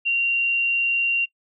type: tone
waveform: sine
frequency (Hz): 2762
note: F7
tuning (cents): -20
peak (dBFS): -18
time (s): 0.05-1.26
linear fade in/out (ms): 20
effects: noise-tail reverb RT60 0.1 s tail -22 dB re dry